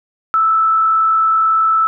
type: tone with frequency modulation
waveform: sine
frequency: 1315 Hz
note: E6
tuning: 5 cents flat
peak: -10 dBFS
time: 0.34-1.87 s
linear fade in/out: 0 ms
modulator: 48.2 Hz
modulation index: 0.31
effects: none